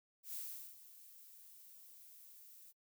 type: noise with ADSR envelope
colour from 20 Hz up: violet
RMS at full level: -44 dBFS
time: 0.23-2.73 s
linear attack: 110 ms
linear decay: 410 ms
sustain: -15 dB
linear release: 35 ms
effects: noise-tail reverb RT60 0.1 s tail -26 dB re dry